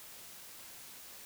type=silence; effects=white hiss -51 dBFS RMS until 1.25 s